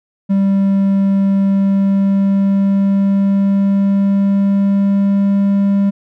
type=tone with pitch glide; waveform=triangle; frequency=196 to 198.85 Hz; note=G3 to G3; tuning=0 to +25 cents; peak=-8 dBFS; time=0.29-5.91 s; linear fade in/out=20 ms; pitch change=+25 cents; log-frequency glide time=1.49-5.39 s; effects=none